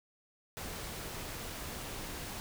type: noise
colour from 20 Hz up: pink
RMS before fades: -42 dBFS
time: 0.57-2.4 s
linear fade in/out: 0 ms
effects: none